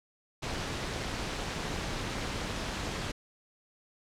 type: noise with amplitude modulation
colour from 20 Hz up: pink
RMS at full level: -32 dBFS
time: 0.42-3.12 s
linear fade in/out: 10 ms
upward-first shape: sine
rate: 261 Hz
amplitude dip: 60%
effects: low-pass 6000 Hz 12 dB/octave